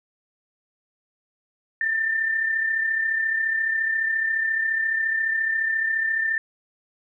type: tone pair together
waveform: sine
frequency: 1788 / 1822.4 Hz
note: A6 / A#6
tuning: +27 / -40 cents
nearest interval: unison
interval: 33 cents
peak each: -21 / -31 dBFS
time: 1.81-6.38 s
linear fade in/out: 2 ms
effects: none